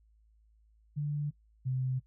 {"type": "tone pair in turn", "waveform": "sine", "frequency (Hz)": [146.83, 129.42], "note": ["D3", "C3"], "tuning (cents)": [0, -19], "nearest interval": "major second", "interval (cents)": 219, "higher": "first", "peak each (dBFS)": [-30, -29], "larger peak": "second", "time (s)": [[0.96, 1.31], [1.65, 2]], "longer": "neither", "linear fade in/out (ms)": 20, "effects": ["noise-tail reverb RT60 0.1 s tail -20 dB re dry", "added 54 Hz sine -62 dBFS peak until 2.06 s"]}